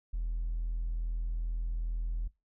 sine tone with hard clipping, 41.2 Hz, E1, in tune, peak -31 dBFS, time 0.13-2.28 s, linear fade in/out 10 ms, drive 1 dB, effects noise-tail reverb RT60 0.2 s tail -20 dB re dry

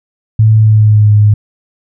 sine tone with pitch glide, 109.5 to 104.86 Hz, A2 to G#2, -8 to +17 cents, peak -3 dBFS, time 0.39-1.34 s, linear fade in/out 5 ms, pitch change -75 cents, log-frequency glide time 0.55-1.12 s, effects none

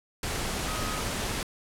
sine tone in noise, 1261 Hz, D#6, 23 cents sharp, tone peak -37 dBFS, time 0.68-1.01 s, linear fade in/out 2 ms, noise pink, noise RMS -31 dBFS, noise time 0.23-1.43 s, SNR -9 dB, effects low-pass 11000 Hz 12 dB/octave

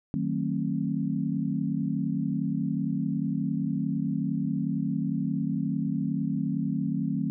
sine chord, D# diminished seventh, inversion none, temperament just, 155.56 / 186.68 / 224 / 268.8 Hz, D#3 / F#3 / A3 / C4, 0 / +16 / +31 / +47 cents, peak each -31 dBFS, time 0.14-7.3 s, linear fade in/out 0 ms, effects none

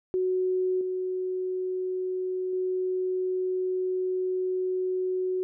sine tone with level steps, 370 Hz, F#4, in tune, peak -23 / -27 / -25 dBFS, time 0.14-5.43 s, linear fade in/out 0 ms, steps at 0.81 / 2.53 s, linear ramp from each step 2 ms, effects none

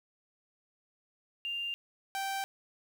sine / sawtooth tone pair in turn, 2794 / 780.7 Hz, F7 / G5, 0 / -7 cents, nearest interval octave + minor seventh, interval 2207 cents, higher first, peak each -33 / -29 dBFS, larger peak second, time 1.45-1.74 / 2.15-2.44 s, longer neither, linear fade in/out 0 ms, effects 10-bit

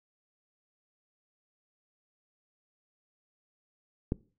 click, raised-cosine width 3 ms, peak -15 dBFS, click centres 4.121 s, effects noise-tail reverb RT60 0.4 s tail -22 dB re dry

